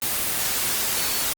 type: tone in noise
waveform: sine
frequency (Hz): 4435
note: C#8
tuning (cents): 0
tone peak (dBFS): -34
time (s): 0.96-1.23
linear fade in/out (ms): 2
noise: white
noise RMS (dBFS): -24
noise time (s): 0.02-1.33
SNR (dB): -13
effects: Opus 24 kbps